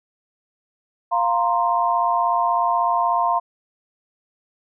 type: chord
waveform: sine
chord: F suspended fourth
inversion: none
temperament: just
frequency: 698.5 / 931.3 / 1047.7 Hz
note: F5 / Bb5 / C6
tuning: 0 / -2 / +2 cents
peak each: -21 dBFS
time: 1.11-3.4 s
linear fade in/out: 20 ms
effects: none